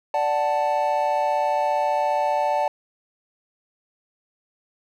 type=chord; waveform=triangle; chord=D major; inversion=none; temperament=equal with one note detuned; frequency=587.3 / 745.1 / 880 Hz; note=D5 / F#5 / A5; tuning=0 / +12 / 0 cents; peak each=-22 / -23 / -21 dBFS; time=0.14-2.68 s; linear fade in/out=2 ms; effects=none